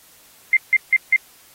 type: tone bursts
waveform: sine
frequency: 2093 Hz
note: C7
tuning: in tune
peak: -10 dBFS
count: 4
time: 0.53-1.162 s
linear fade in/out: 2 ms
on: 38 ms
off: 160 ms
effects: white hiss -50 dBFS RMS until 1.54 s + AAC 48 kbps